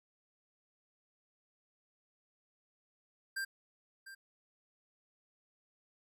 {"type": "tone with echo", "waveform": "square", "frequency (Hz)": 1584, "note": "G6", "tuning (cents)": 18, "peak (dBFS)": -36, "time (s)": [3.36, 3.45], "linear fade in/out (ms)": 10, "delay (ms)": 700, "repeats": 1, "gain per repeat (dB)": -13, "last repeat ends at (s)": 4.15, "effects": []}